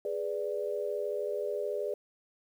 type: chord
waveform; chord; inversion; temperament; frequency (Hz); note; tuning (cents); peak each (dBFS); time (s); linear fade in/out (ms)
sine; G# diminished; none; equal; 415.3 / 493.9 / 587.3; G#4 / B4 / D5; 0 / 0 / 0; -34 / -37 / -35; 0.05-1.94; 2
effects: 10-bit